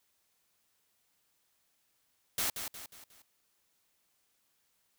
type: noise with echo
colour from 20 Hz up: white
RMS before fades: -32 dBFS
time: 2.38-2.5 s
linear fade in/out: 2 ms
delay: 180 ms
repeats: 4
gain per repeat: -7 dB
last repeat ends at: 3.22 s
effects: white hiss -75 dBFS RMS until 4.98 s